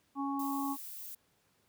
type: harmonic tone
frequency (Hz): 277.2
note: C#4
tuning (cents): 0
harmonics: 1 / 3 / 4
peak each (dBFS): -34 / -39 / -39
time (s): 0.15-0.77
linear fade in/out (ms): 50
type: noise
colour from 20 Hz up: violet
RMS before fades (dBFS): -45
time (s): 0.39-1.15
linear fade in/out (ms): 5
effects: pink hiss -72 dBFS RMS until 1.68 s + high-pass 80 Hz 12 dB/octave